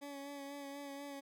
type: tone with vibrato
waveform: 20% pulse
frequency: 281.5 Hz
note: C#4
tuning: 27 cents sharp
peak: -40 dBFS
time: 0.01-1.21 s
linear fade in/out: 20 ms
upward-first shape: sine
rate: 4.1 Hz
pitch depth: 26 cents each way
effects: none